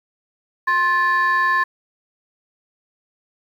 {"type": "tone pair together", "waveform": "sine", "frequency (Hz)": [1057.5, 1744], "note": ["C6", "A6"], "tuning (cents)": [18, -16], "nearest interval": "major sixth", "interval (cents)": 866, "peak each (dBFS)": -16, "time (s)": [0.67, 1.64], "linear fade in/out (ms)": 10, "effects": ["tanh soft clip ceiling -11 dBFS", "8-bit"]}